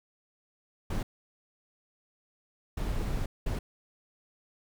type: noise bursts at uneven times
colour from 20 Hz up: brown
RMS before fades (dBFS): -31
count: 3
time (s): 0.9-1.03 / 2.77-3.26 / 3.46-3.59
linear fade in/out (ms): 5
effects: none